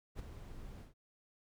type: noise with ADSR envelope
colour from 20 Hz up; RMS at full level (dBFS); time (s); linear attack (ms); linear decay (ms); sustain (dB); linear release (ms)
brown; -41; 0.15-0.94; 44; 13; -8; 140
effects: none